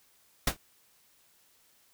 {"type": "noise with exponential decay", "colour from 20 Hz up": "pink", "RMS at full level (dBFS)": -20, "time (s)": [0.47, 0.57], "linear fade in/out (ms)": 5, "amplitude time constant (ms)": 21, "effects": ["white hiss -65 dBFS RMS until 1.93 s"]}